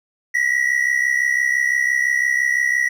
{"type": "tone pair together", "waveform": "triangle", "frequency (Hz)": [1900, 1965.9], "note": ["A#6", "B6"], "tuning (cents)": [33, -8], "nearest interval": "minor second", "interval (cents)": 59, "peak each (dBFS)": -17, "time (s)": [0.34, 2.89], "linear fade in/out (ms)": 10, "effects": []}